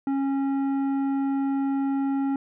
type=tone with tanh clipping; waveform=sine; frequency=274 Hz; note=C#4; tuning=20 cents flat; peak=-24 dBFS; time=0.07-2.36 s; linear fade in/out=2 ms; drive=10 dB; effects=none